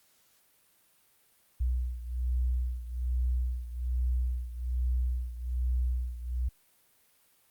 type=beating tone pair; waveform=sine; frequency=61.4 / 62.6 Hz; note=B1 / B1; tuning=-9 / +24 cents; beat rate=1.2 Hz; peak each=-29 / -33 dBFS; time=1.6-6.49 s; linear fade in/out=10 ms; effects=white hiss -66 dBFS RMS until 7.5 s + Opus 48 kbps